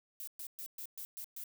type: noise bursts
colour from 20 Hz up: violet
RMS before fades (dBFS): -44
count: 7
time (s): 0.2-1.438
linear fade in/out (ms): 0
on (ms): 74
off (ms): 120
effects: none